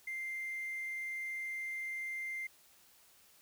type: tone with hard clipping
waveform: triangle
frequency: 2093 Hz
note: C7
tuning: in tune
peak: -38 dBFS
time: 0.07-2.47 s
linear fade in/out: 5 ms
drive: 4 dB
effects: white hiss -64 dBFS RMS until 3.41 s